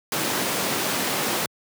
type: high-pass noise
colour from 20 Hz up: pink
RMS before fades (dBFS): -25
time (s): 0.12-1.46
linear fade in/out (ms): 2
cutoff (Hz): 190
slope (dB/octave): 12
effects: high-pass 100 Hz 12 dB/octave